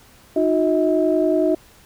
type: tone cluster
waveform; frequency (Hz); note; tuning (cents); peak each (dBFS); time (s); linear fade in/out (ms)
sine; 309.8 / 360.7 / 638; D#4 / F#4 / D#5; -7 / -44 / +43; -19; 0.36-1.55; 5
effects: tanh soft clip ceiling -5 dBFS + pink hiss -50 dBFS RMS until 1.85 s